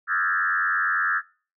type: tone with frequency modulation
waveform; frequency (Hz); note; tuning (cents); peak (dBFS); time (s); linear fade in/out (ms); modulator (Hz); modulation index
sine; 1516; F#6; +42; -20; 0.07-1.22; 50; 88.9; 2.9
effects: noise-tail reverb RT60 0.4 s tail -24 dB re dry